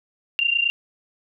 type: tone pair together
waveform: sine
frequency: 2765 / 2794 Hz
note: F7 / F7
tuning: -18 / 0 cents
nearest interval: unison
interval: 18 cents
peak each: -21 / -21 dBFS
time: 0.39-0.7 s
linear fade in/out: 0 ms
effects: none